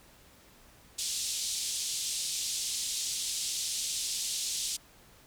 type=band-pass noise; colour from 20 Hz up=white; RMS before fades=-34 dBFS; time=0.98-4.77 s; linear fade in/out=10 ms; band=3300 to 8700 Hz; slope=24 dB/octave; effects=pink hiss -58 dBFS RMS until 5.26 s